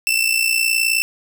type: tone with amplitude modulation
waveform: sawtooth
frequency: 2668 Hz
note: E7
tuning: 20 cents sharp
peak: -9 dBFS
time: 0.07-1.02 s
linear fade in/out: 0 ms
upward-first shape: sine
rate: 59.3 Hz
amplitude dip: 70%
effects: none